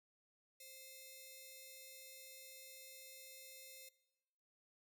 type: ring-modulated tone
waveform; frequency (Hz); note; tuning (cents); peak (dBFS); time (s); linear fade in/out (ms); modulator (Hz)
5% pulse; 1568; G6; 0; -40; 0.6-3.89; 5; 1040
effects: noise-tail reverb RT60 1.0 s tail -19 dB re dry